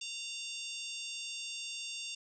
harmonic tone with a mistuned harmonic, 926 Hz, A#5, 12 cents flat, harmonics 3 / 4 / 5 / 6 / 7 / 8 / 9, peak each -43 / -45 / -47 / -49 / -50 / -51 / -52 dBFS, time 0.01-2.15 s, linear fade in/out 5 ms, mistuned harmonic 4, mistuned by -61 cents, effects none

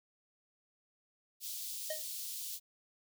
white high-pass noise, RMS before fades -42 dBFS, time 1.4-2.6 s, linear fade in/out 50 ms, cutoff 3400 Hz, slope 24 dB/octave
square tone with exponential decay, 622.3 Hz, D#5, in tune, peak -34 dBFS, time 1.9-2.05 s, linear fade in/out 5 ms, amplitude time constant 32 ms
effects none

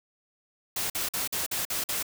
white noise bursts, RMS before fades -30 dBFS, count 7, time 0.76-2.028 s, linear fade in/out 5 ms, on 140 ms, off 48 ms, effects none

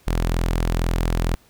sawtooth tone, 42.12 Hz, E1, 38 cents sharp, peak -15 dBFS, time 0.07-1.35 s, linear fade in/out 0 ms, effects pink hiss -56 dBFS RMS until 1.49 s

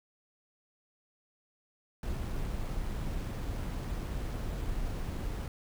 brown noise with sample-and-hold, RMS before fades -35 dBFS, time 2.03-5.48 s, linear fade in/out 2 ms, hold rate 11025 Hz, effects none

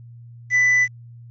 triangle tone with quantisation, 1991 Hz, B6, 14 cents sharp, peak -12 dBFS, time 0.5-0.88 s, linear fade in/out 50 ms, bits 7, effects added 118 Hz sine -39 dBFS peak until 1.3 s + resampled to 16000 Hz

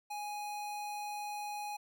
square tone, 830.6 Hz, G#5, in tune, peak -39 dBFS, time 0.1-1.77 s, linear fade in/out 10 ms, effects none

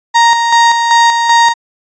35% pulse tone with tremolo, 933 Hz, A#5, 1 cent sharp, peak -3 dBFS, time 0.14-1.54 s, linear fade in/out 20 ms, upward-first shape square, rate 2.6 Hz, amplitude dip 45%, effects resampled to 16000 Hz

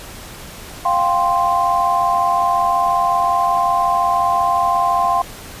sine chord, F suspended second, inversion none, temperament equal, 698.5 / 784 / 1046.5 Hz, F5 / G5 / C6, 0 / 0 / 0 cents, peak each -18 / -20 / -16 dBFS, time 0.85-5.22 s, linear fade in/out 5 ms, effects pink hiss -35 dBFS RMS until 5.6 s + resampled to 32000 Hz

